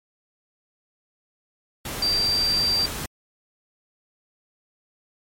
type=tone in noise; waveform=sine; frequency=4699 Hz; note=D8; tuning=in tune; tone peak=-19 dBFS; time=2.02-2.86 s; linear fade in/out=5 ms; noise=pink; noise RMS=-31 dBFS; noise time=1.85-3.06 s; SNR=+9 dB; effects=MP3 64 kbps